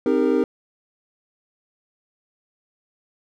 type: chord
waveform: triangle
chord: C minor seventh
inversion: none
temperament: equal with one note detuned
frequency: 261.6 / 311.1 / 400.9 / 466.2 Hz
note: C4 / Eb4 / G4 / Bb4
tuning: 0 / 0 / +39 / 0 cents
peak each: -20 dBFS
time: 0.06-0.44 s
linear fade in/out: 2 ms
effects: none